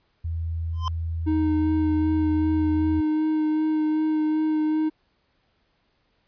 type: tone with pitch glide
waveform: sine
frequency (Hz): 82.41 to 83.66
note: E2 to E2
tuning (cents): 0 to +26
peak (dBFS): -25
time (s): 0.24-3.01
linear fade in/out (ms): 10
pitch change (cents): +26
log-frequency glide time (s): 1.29-1.36
type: tone with exponential growth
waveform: square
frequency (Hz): 1034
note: C6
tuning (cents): -21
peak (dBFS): -23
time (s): 0.73-0.88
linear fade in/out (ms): 1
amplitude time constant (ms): 31
type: tone with vibrato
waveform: triangle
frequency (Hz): 310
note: D#4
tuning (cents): -6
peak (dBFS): -18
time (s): 1.26-4.9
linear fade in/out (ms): 20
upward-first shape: sine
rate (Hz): 2.6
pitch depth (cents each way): 13
effects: pink hiss -68 dBFS RMS until 6.27 s + resampled to 11025 Hz